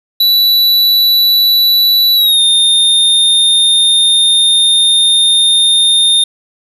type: tone with pitch glide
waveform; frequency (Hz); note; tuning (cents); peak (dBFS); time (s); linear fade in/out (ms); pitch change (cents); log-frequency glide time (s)
square; 3951 to 3644; B7 to A#7; 0 to -40; -7; 0.2-6.24; 5; -140; 2.15-2.41
effects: none